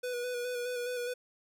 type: tone with vibrato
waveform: square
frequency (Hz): 490.9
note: B4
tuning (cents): -10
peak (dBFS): -34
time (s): 0.03-1.14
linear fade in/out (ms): 10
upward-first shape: square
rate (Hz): 4.8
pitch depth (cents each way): 23
effects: none